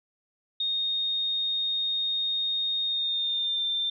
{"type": "tone with pitch glide", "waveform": "sine", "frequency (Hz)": [3700, 3580], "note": ["A#7", "A7"], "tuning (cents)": [-14, 29], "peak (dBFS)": -25, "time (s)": [0.6, 3.9], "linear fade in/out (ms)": 5, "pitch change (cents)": -57, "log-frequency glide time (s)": [2.85, 3.65], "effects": []}